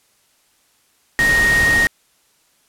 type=tone in noise; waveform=sine; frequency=1864.7 Hz; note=A#6; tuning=in tune; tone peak=-12 dBFS; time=1.19-1.87 s; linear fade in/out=0 ms; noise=pink; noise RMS=-22 dBFS; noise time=1.19-1.87 s; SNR=+7 dB; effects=white hiss -59 dBFS RMS until 2.68 s + low-pass 12000 Hz 12 dB/octave